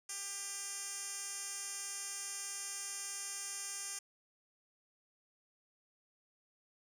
10% pulse tone with band-pass filter, 397.6 Hz, G4, 25 cents sharp, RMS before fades -43 dBFS, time 0.09-3.99 s, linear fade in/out 5 ms, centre 7900 Hz, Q 4.1, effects none

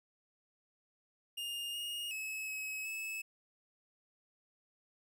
45% pulse tone with pitch steps, 2829 / 2855 / 2582 / 2561 / 2602 Hz, F7 / F7 / E7 / D#7 / E7, +22 / +37 / -37 / +49 / -23 cents, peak -38 dBFS, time 1.37-3.22 s, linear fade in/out 10 ms, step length 370 ms, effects none

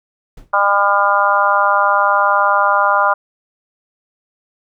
brown noise with exponential decay, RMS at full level -30 dBFS, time 0.37-0.55 s, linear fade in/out 5 ms, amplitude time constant 38 ms
harmonic tone, 201.2 Hz, G3, 45 cents sharp, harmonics 3 / 4 / 5 / 6 / 7, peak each -19 / -18 / -16 / -16 / -17 dBFS, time 0.53-3.14 s, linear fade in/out 10 ms
effects none

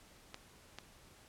clicks, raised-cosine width 0.2 ms, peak -27 dBFS, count 2, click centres 0.344 / 0.786 s, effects pink hiss -61 dBFS RMS until 1.28 s + low-pass 12000 Hz 12 dB/octave

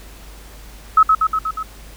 sine tone with echo, 1287 Hz, E6, 42 cents flat, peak -6 dBFS, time 0.97-1.03 s, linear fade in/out 5 ms, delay 120 ms, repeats 5, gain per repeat -3 dB, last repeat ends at 1.63 s, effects added 50 Hz sine -38 dBFS peak until 1.96 s + pink hiss -43 dBFS RMS until 1.96 s

